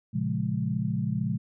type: chord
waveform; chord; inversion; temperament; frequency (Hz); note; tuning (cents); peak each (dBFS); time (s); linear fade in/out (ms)
sine; Bb minor seventh; none; equal; 116.54 / 138.59 / 174.61 / 207.7; Bb2 / Db3 / F3 / Ab3; 0 / 0 / 0 / 0; -31; 0.13-1.38; 20
effects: none